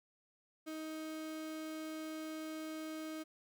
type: tone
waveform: 35% pulse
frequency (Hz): 314.2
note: D#4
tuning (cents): +17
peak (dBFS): -40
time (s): 0.66-3.24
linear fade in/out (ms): 20
effects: none